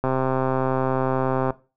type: click train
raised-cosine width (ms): 1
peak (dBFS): -9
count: 193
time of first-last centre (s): 0.04-1.506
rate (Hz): 131
effects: noise-tail reverb RT60 0.3 s tail -18 dB re dry